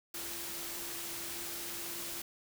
sine tone in noise, 341.6 Hz, F4, 38 cents flat, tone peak -51 dBFS, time 0.14-2.22 s, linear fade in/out 5 ms, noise white, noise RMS -41 dBFS, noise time 0.14-2.22 s, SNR -13 dB, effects none

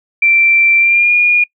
sine tone with pitch glide, 2349 to 2432 Hz, D7 to D#7, 0 to -40 cents, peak -7 dBFS, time 0.22-1.44 s, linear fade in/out 5 ms, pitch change +60 cents, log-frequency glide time 0.78-1.13 s, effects noise-tail reverb RT60 0.1 s tail -24 dB re dry

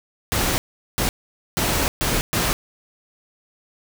pink noise bursts at uneven times, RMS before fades -21 dBFS, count 5, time 0.32-0.58 / 0.98-1.09 / 1.57-1.88 / 2.01-2.21 / 2.33-2.53 s, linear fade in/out 0 ms, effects none

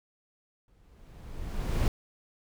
brown noise with exponential growth, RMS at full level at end -23 dBFS, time 0.68-1.88 s, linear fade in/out 1 ms, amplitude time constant 260 ms, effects none

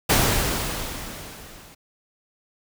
pink noise with level ramp, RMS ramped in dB -17 to -47 dBFS, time 0.09-1.75 s, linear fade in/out 10 ms, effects none

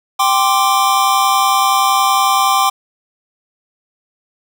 square chord, G suspended fourth, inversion none, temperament just, 784 / 1045.3 / 1176 Hz, G5 / C6 / D6, 0 / -2 / +2 cents, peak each -16 dBFS, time 0.19-2.7 s, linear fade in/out 10 ms, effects 8-bit

